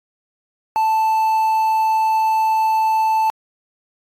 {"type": "tone with quantisation", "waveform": "triangle", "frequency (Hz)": 880, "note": "A5", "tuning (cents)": 0, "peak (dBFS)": -12, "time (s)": [0.76, 3.3], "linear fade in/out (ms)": 0, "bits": 7, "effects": ["AAC 48 kbps"]}